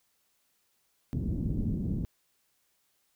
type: low-pass noise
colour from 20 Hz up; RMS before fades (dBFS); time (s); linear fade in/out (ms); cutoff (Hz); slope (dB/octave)
white; -31; 1.13-2.05; 0; 240; 24
effects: white hiss -73 dBFS RMS until 3.15 s